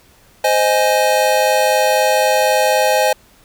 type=chord; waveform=square; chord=Ab major; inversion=first; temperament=just; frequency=519.1 / 623 / 830.6 Hz; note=C5 / Eb5 / Ab5; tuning=-14 / +2 / 0 cents; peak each=-17 dBFS; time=0.44-3.13 s; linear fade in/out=5 ms; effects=pink hiss -50 dBFS RMS until 3.44 s